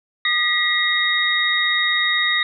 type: tone cluster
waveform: sine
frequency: 1224 / 1925 / 2109 / 3748 Hz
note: D#6 / B6 / C7 / A#7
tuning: -29 / -45 / +13 / +9 cents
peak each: -27 / -19 / -27 / -20 dBFS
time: 0.25-2.43 s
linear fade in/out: 2 ms
effects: none